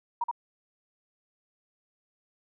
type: tone with echo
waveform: sine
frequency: 948 Hz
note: A#5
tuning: 29 cents sharp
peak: -25 dBFS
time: 0.21-0.24 s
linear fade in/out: 5 ms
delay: 73 ms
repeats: 1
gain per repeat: -2 dB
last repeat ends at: 0.313 s
effects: none